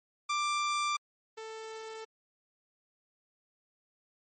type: tone pair in turn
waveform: sawtooth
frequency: 1181 / 442.4 Hz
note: D6 / A4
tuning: +9 / +9 cents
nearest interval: octave + perfect fourth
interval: 1700 cents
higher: first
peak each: -25 / -37 dBFS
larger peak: first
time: 0.29-0.97 / 1.37-2.05 s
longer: neither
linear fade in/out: 10 ms
effects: MP3 32 kbps